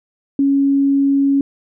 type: tone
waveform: sine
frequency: 277.2 Hz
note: C#4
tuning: in tune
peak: -11 dBFS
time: 0.39-1.41 s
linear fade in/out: 2 ms
effects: none